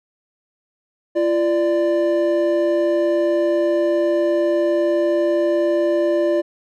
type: tone pair together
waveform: triangle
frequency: 342.2 / 590.2 Hz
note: F4 / D5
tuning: -35 / +8 cents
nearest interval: major sixth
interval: 943 cents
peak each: -16 dBFS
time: 1.15-6.42 s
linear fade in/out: 20 ms
effects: none